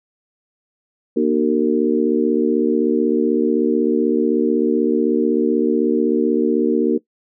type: harmonic tone with a mistuned harmonic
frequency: 76 Hz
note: D#2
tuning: 40 cents flat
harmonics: 3 / 4 / 5 / 6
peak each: -19 / -19 / -19 / -19 dBFS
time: 1.16-6.98 s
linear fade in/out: 10 ms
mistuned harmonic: 3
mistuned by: +69 cents
effects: noise-tail reverb RT60 0.1 s tail -18 dB re dry